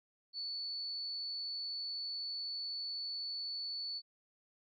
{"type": "tone", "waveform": "sine", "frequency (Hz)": 4456, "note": "C#8", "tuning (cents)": 8, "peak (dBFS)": -38, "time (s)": [0.33, 4.02], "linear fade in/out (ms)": 50, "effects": []}